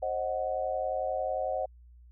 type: chord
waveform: sine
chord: C diminished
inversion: none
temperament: equal with one note detuned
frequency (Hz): 531.2 / 622.3 / 740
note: C5 / Eb5 / Gb5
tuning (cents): +26 / 0 / 0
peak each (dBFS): -33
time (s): 0.02-1.66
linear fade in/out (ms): 10
effects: added 60 Hz sine -51 dBFS peak until 2.11 s